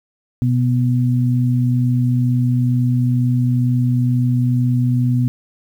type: tone pair together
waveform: sine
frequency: 124.74 / 246.9 Hz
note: B2 / B3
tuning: +18 / 0 cents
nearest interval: octave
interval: 1182 cents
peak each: -14 / -19 dBFS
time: 0.42-5.28 s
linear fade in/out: 0 ms
effects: 8-bit